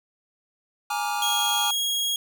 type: chord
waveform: square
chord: Bb dominant seventh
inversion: third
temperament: equal with one note detuned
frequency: 830.6 / 932.3 / 1174.7 / 1407.4 Hz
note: Ab5 / Bb5 / D6 / F6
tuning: 0 / 0 / 0 / +13 cents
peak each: -28 / -33 / -34 / -34 dBFS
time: 0.9-1.71 s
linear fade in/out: 5 ms
type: tone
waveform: sawtooth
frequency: 3292 Hz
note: G#7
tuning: 16 cents flat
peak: -20 dBFS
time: 1.22-2.16 s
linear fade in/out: 2 ms
effects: 9-bit